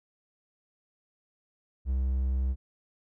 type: tone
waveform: triangle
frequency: 65.1 Hz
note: C2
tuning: 8 cents flat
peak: -23 dBFS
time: 1.85-2.56 s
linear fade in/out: 50 ms
effects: none